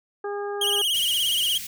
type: harmonic tone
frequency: 407 Hz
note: G#4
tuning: 35 cents flat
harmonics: 1 / 2 / 3 / 4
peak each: -28 / -34 / -38 / -40 dBFS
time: 0.24-0.82 s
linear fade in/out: 5 ms
type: tone with vibrato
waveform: 45% pulse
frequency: 3053 Hz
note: G7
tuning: 46 cents flat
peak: -21 dBFS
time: 0.61-1.58 s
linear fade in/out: 5 ms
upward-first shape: sine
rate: 17 Hz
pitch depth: 120 cents each way
type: band-stop noise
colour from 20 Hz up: white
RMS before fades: -35 dBFS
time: 0.94-1.67 s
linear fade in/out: 5 ms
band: 190 to 2100 Hz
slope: 24 dB/octave
effects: none